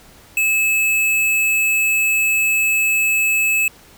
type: tone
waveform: square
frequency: 2600 Hz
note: E7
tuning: 24 cents flat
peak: -15 dBFS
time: 0.37-3.68 s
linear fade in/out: 2 ms
effects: pink hiss -46 dBFS RMS until 3.97 s